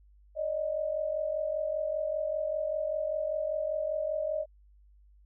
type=tone pair together; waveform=sine; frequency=577.2 / 622.3 Hz; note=D5 / D#5; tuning=-30 / 0 cents; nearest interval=minor second; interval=130 cents; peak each=-34 / -30 dBFS; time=0.35-4.46 s; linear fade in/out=50 ms; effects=added 50 Hz sine -56 dBFS peak until 5.25 s